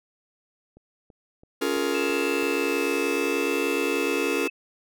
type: click train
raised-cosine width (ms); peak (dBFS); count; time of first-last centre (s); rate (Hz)
2; -37; 6; 0.77-2.431; 3.01
type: chord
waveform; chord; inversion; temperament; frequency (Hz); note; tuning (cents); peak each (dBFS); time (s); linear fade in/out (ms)
45% pulse; Bb minor seventh; first; just; 279.7 / 349.6 / 419.5 / 466.2; Db4 / F4 / Ab4 / Bb4; +16 / +2 / +17 / 0; -29; 1.61-4.48; 10
type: tone with vibrato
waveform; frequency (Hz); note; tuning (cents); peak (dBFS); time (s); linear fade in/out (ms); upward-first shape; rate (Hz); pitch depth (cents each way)
sine; 2634; E7; -2; -30; 1.94-4.5; 10; sine; 0.75; 12
effects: none